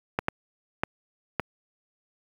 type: clicks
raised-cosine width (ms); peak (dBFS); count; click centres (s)
0.5; -9; 4; 0.189 / 0.284 / 0.835 / 1.397
effects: high-pass 60 Hz 12 dB/octave + 7-bit